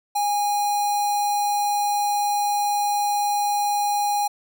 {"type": "tone with notch filter", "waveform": "square", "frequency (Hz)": 821, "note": "G#5", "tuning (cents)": -20, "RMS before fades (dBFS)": -22, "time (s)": [0.15, 4.28], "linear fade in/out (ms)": 10, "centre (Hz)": 2100, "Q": 0.81, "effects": []}